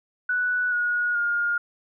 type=tone with pitch steps; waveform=sine; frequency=1480 / 1448.7 / 1418.1 Hz; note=F#6 / F#6 / F6; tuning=0 / -37 / +26 cents; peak=-21 dBFS; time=0.29-1.58 s; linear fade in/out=5 ms; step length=430 ms; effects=none